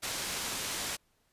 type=low-pass noise; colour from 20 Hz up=white; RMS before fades=-36 dBFS; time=0.02-0.97 s; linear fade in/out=20 ms; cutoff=8200 Hz; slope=12 dB/octave; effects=pink hiss -72 dBFS RMS until 1.32 s + resampled to 32000 Hz